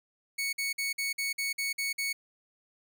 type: tone bursts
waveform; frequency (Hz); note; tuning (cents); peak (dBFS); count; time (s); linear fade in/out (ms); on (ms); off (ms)
sawtooth; 2220; C#7; +2; -26; 9; 0.38-2.13; 10; 150; 50
effects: none